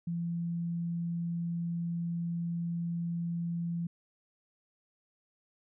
sine tone, 170 Hz, F3, 46 cents flat, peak -31 dBFS, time 0.07-3.87 s, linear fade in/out 5 ms, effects none

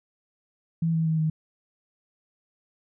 sine tone with pitch steps, 164.6 / 162.05 / 159.55 / 157.08 Hz, E3 / E3 / D#3 / D#3, -2 / -29 / +44 / +17 cents, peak -21 dBFS, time 0.82-1.3 s, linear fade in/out 5 ms, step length 120 ms, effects none

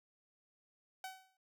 sawtooth tone with exponential decay, 757 Hz, F#5, 39 cents sharp, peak -37 dBFS, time 1.04-1.37 s, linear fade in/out 2 ms, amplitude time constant 70 ms, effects none

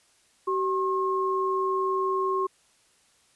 sine tone pair together, 381 / 1075.1 Hz, G4 / C6, -49 / +47 cents, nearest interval octave + tritone, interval 1796 cents, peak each -26 dBFS, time 0.47-2.47 s, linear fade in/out 10 ms, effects white hiss -63 dBFS RMS until 3.35 s + resampled to 24000 Hz

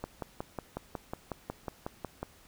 click train, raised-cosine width 1 ms, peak -21 dBFS, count 13, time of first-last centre 0.04-2.23 s, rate 5.48 Hz, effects pink hiss -59 dBFS RMS until 2.47 s

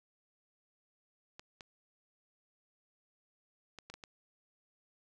clicks, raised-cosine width 0.2 ms, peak -30 dBFS, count 6, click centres 1.395 / 1.608 / 3.787 / 3.9 / 3.94 / 4.038 s, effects none

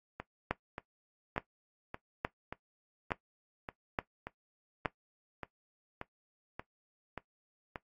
two click trains, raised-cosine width 0.5 ms, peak -24 / -15 dBFS, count 14 / 6, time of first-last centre 0.2-7.758 / 0.51-4.858 s, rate 1.72 / 1.15 Hz, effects noise-tail reverb RT60 0.1 s tail -17 dB re dry + AAC 32 kbps

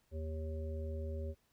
harmonic tone, 78.8 Hz, D#2, 23 cents sharp, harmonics 1 / 3 / 5 / 7, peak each -38 / -50 / -48 / -48 dBFS, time 0.11-1.35 s, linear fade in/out 50 ms, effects pink hiss -75 dBFS RMS until 1.52 s

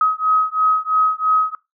sine beating tone pair, 1267 / 1270 Hz, D#6 / D#6, +31 / +35 cents, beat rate 3 Hz, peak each -17 dBFS, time 0.01-1.55 s, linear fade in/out 2 ms, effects noise-tail reverb RT60 0.2 s tail -20 dB re dry

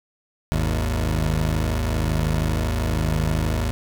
20% pulse tone pair together, 52.64 / 79.5 Hz, G#1 / D#2, +24 / +38 cents, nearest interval perfect fifth, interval 714 cents, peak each -18 dBFS, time 0.52-3.71 s, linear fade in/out 0 ms, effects none

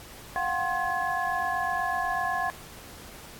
sine tone cluster, 709 / 757 / 1060 / 1696 Hz, F5 / F#5 / C6 / G#6, +26 / +39 / +22 / +36 cents, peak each -31 dBFS, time 0.36-2.5 s, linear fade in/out 0 ms, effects pink hiss -46 dBFS RMS until 3.39 s + AAC 64 kbps

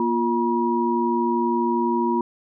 sine tone cluster, 237.6 / 350 / 960 Hz, A#3 / F4 / B5, +33 / +4 / -49 cents, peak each -23 dBFS, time 0-2.21 s, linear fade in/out 2 ms, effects none

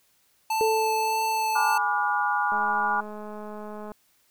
square tone with vibrato, 880 Hz, A5, in tune, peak -24 dBFS, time 0.5-1.78 s, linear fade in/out 5 ms, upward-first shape triangle, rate 1.7 Hz, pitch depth 12 cents each way
sine tone with exponential decay, 440 Hz, A4, in tune, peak -20 dBFS, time 0.61-2.22 s, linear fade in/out 0 ms, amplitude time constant 350 ms
sine chord, G# diminished seventh, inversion none, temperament equal with one note detuned, 830.6 / 987.8 / 1174.7 / 1432 Hz, G#5 / B5 / D6 / F6, 0 / 0 / 0 / +43 cents, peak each -26 / -29 / -29 / -27 dBFS, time 1.55-3.01 s, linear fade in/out 10 ms
click train, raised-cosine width 1 ms, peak -26 dBFS, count 296, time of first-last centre 2.52-3.918 s, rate 211 Hz
effects white hiss -65 dBFS RMS until 4.3 s

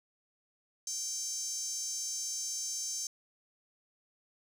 5% pulse tone with high-pass filter, 784 Hz, G5, in tune, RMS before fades -37 dBFS, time 0.87-3.07 s, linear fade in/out 2 ms, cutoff 6100 Hz, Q 6.7, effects none

